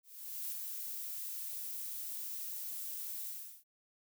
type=noise with ADSR envelope; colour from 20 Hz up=violet; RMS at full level=-39 dBFS; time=0.03-3.64 s; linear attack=490 ms; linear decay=6 ms; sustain=-3 dB; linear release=380 ms; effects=none